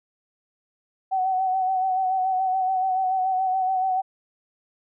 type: tone with vibrato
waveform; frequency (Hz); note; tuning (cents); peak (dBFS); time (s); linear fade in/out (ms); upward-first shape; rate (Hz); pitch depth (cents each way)
sine; 753; F#5; +30; -20; 1.11-4.02; 20; sine; 7; 35
effects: none